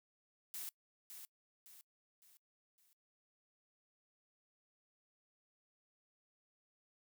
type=noise with echo; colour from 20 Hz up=blue; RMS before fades=-45 dBFS; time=0.54-0.69 s; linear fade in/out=0 ms; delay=560 ms; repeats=4; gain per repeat=-7 dB; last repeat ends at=2.93 s; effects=noise-tail reverb RT60 0.1 s tail -23 dB re dry